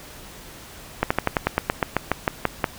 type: slowing click train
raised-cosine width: 0.5 ms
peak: -3 dBFS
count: 14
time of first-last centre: 1.03-2.642 s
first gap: 75 ms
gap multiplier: 1.08
effects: pink hiss -42 dBFS RMS until 2.78 s